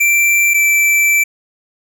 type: tone pair in turn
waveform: square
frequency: 2349 / 2330 Hz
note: D7 / D7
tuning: 0 / -14 cents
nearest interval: unison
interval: 14 cents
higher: first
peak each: -10 dBFS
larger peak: neither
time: 0-0.54 / 0.54-1.24 s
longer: second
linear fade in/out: 10 ms
effects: none